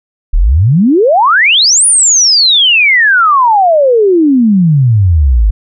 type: exponential two-way sweep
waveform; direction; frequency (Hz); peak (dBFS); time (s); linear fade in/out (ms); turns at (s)
sine; up then down; 33.15 to 9850 to 48.47; -4; 0.33-5.51; 10; 1.86
effects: none